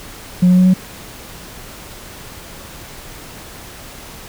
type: tone with pitch steps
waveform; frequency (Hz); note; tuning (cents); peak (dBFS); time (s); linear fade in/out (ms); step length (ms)
sine; 180 / 181.78 / 183.57 / 185.38; F#3 / F#3 / F#3 / F#3; -47 / -30 / -13 / +4; -5; 0.42-0.74; 10; 80
effects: tanh soft clip ceiling -5 dBFS + pink hiss -35 dBFS RMS until 4.28 s